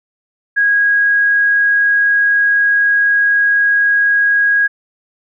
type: tone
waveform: sine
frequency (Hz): 1646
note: G#6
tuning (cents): -16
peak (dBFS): -9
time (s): 0.56-4.68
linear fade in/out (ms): 20
effects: none